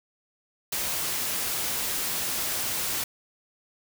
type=noise; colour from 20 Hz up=white; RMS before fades=-29 dBFS; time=0.72-3.04 s; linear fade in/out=5 ms; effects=none